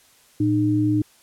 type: tone pair together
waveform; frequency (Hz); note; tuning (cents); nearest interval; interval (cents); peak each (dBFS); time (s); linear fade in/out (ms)
sine; 114.03 / 304.6; A#2 / D#4; -38 / -37; octave + perfect fourth; 1701; -22 / -18; 0.4-1.02; 5
effects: white hiss -55 dBFS RMS until 1.22 s + low-pass 12000 Hz 12 dB/octave